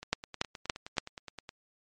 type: two click trains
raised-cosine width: 0.2 ms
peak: -9 / -24 dBFS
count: 4 / 15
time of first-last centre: 0.13-0.982 / 0.03-1.491 s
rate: 3.52 / 9.58 Hz
effects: MP3 48 kbps